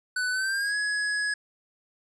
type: tone with pitch glide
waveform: square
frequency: 1496 to 1679.2 Hz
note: F#6 to G#6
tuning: +19 to +19 cents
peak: -26 dBFS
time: 0.16-1.34 s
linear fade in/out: 5 ms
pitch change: +200 cents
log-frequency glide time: 0.31-0.76 s
effects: resampled to 24000 Hz + 10-bit